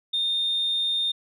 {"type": "tone", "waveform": "sine", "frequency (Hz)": 3644, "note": "A#7", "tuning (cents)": -40, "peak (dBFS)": -21, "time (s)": [0.13, 1.12], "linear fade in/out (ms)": 10, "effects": ["tanh soft clip ceiling -18 dBFS"]}